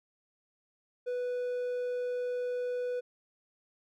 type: tone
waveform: triangle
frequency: 493.9 Hz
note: B4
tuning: in tune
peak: -29 dBFS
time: 1.06-3.01 s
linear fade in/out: 20 ms
effects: none